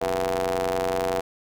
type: ring-modulated tone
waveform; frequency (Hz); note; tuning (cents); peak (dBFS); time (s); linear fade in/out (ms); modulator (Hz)
sawtooth; 90.7; F#2; -34; -16; 0.01-1.21; 10; 577
effects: none